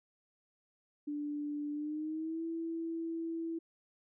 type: tone with pitch glide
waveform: sine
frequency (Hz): 293.7 to 329.7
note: D4 to E4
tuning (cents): 0 to 0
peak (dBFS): -35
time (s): 1.07-3.59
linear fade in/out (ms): 10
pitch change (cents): +200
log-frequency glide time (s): 1.72-2.44
effects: none